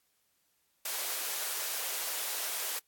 white high-pass noise, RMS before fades -35 dBFS, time 0.85-2.79 s, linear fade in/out 5 ms, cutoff 410 Hz, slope 24 dB/octave, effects white hiss -74 dBFS RMS until 2.87 s + AAC 64 kbps

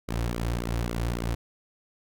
sawtooth tone with flanger, 58.27 Hz, A#1, in tune, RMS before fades -29 dBFS, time 0.08-1.35 s, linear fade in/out 10 ms, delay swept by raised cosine 1.1 to 5 ms, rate 3.6 Hz, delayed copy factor -0.75, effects none

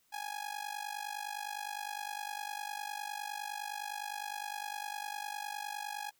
sawtooth tone with amplitude modulation, 830.6 Hz, G#5, in tune, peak -31 dBFS, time 0.12-6.11 s, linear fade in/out 20 ms, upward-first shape sine, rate 49.8 Hz, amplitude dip 85%, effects white hiss -72 dBFS RMS until 6.19 s

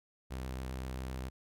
sawtooth tone with vibrato, 64.5 Hz, C2, 24 cents flat, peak -34 dBFS, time 0.3-1.3 s, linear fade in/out 20 ms, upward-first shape sine, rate 7.5 Hz, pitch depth 17 cents each way, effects none

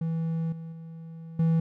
triangle tone with level steps, 163.6 Hz, E3, 13 cents flat, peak -24 / -34 / -37 / -18 dBFS, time 0.01-1.6 s, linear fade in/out 5 ms, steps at 0.52 / 0.72 / 1.39 s, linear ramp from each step 5 ms, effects none

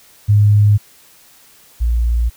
sine tone pair in turn, 103.83 / 58.27 Hz, G#2 / A#1, 0 / 0 cents, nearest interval minor seventh, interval 1000 cents, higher first, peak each -7 / -12 dBFS, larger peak first, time 0.28-0.78 / 1.8-2.3 s, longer neither, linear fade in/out 20 ms, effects white hiss -47 dBFS RMS until 2.36 s

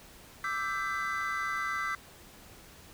triangle chord, E minor seventh, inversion third, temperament equal with one note detuned, 1174.7 / 1318.5 / 1568 / 2012 Hz, D6 / E6 / G6 / B6, 0 / 0 / 0 / +32 cents, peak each -34 dBFS, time 0.44-1.95 s, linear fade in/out 2 ms, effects tanh soft clip ceiling -21 dBFS + pink hiss -53 dBFS RMS until 2.93 s

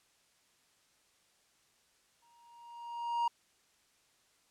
triangle tone with exponential growth, 942 Hz, A#5, 18 cents sharp, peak -25 dBFS, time 2.22-3.28 s, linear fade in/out 5 ms, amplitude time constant 230 ms, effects white hiss -70 dBFS RMS until 4.5 s + low-pass 9000 Hz 12 dB/octave

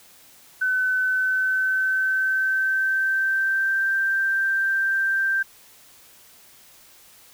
sine tone with pitch glide, 1514 to 1571 Hz, F#6 to G6, +39 to +3 cents, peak -19 dBFS, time 0.61-5.43 s, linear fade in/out 10 ms, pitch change +64 cents, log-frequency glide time 1-3.89 s, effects white hiss -51 dBFS RMS until 7.33 s

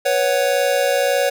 square chord, B suspended second, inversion none, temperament just, 493.9 / 555.6 / 740.8 Hz, B4 / C#5 / F#5, 0 / +4 / +2 cents, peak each -22 / -18 / -24 dBFS, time 0.05-1.3 s, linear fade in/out 10 ms, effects none

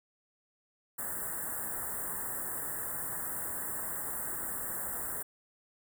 white band-stop noise, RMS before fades -37 dBFS, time 0.98-5.23 s, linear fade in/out 10 ms, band 1900 to 7600 Hz, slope 96 dB/octave, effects none

